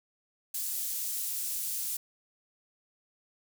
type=high-pass noise; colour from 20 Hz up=pink; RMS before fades=-34 dBFS; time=0.54-1.97 s; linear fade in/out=5 ms; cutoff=9300 Hz; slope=12 dB/octave; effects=none